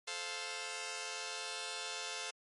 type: chord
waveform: 5% pulse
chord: F major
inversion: first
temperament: just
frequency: 436.5 / 523.8 / 698.5 Hz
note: A4 / C5 / F5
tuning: -14 / +2 / 0 cents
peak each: -33 dBFS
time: 0.07-2.31 s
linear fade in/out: 10 ms
effects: MP3 48 kbps